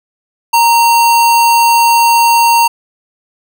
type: tone with sample-and-hold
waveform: sine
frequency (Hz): 932.3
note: A#5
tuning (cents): 0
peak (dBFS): -5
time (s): 0.53-2.68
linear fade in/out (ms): 10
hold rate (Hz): 3675
effects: none